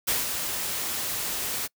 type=noise with ADSR envelope; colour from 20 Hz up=white; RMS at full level=-24 dBFS; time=0.07-1.68 s; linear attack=14 ms; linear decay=170 ms; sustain=-6 dB; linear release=27 ms; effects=noise-tail reverb RT60 0.1 s tail -26 dB re dry